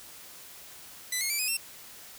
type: tone with pitch steps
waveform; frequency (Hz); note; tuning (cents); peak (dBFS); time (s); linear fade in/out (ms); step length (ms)
10% pulse; 2000 / 2156 / 2324 / 2505 / 2701; B6 / C#7 / D7 / D#7 / E7; +21 / -49 / -19 / +11 / +42; -19; 1.12-1.57; 5; 90
effects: white hiss -48 dBFS RMS until 2.18 s